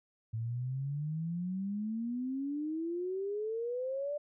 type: exponential sweep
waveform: sine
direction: up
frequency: 110 to 595 Hz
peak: -33 dBFS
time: 0.33-4.18 s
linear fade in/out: 10 ms
effects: none